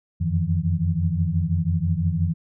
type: tone cluster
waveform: sine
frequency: 86.7 / 92.6 / 157.4 / 170.2 Hz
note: F2 / F#2 / D#3 / F3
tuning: -12 / +2 / +20 / -44 cents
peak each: -25 dBFS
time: 0.2-2.34 s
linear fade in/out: 20 ms
effects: none